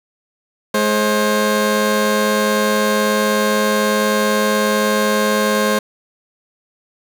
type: tone pair together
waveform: 20% pulse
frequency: 211 / 531.7 Hz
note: G#3 / C5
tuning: +28 / +28 cents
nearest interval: octave + major third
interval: 1600 cents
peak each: -12 dBFS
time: 0.74-5.79 s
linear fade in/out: 5 ms
effects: none